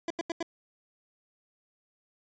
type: tone bursts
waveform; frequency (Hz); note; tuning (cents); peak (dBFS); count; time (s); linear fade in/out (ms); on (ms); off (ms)
25% pulse; 335; E4; +28; -26; 4; 0.08-0.428; 2; 24; 84
effects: resampled to 16000 Hz